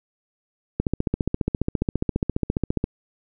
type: click train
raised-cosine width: 3 ms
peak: -8 dBFS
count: 31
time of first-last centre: 0.8-2.841 s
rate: 14.7 Hz
effects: none